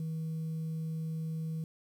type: tone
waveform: sine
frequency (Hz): 160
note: D#3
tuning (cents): +49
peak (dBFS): -31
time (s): 0-1.64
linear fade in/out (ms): 2
effects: tanh soft clip ceiling -32 dBFS + 10-bit